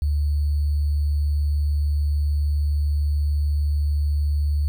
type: tone with sample-and-hold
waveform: sine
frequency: 73.42 Hz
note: D2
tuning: in tune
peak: -18 dBFS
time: 0.02-4.68 s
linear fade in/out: 0 ms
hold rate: 4410 Hz
effects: none